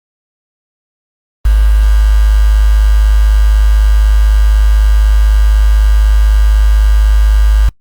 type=tone with quantisation; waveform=sine; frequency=52 Hz; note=G#1; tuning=3 cents sharp; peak=-4 dBFS; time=1.45-7.69 s; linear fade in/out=5 ms; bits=4; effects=noise-tail reverb RT60 0.1 s tail -25 dB re dry + Opus 24 kbps